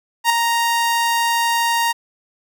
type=tone with ADSR envelope; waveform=sawtooth; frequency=932.3 Hz; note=A#5; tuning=in tune; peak=-6 dBFS; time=0.24-1.93 s; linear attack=59 ms; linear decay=4 ms; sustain=-6 dB; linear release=20 ms; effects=none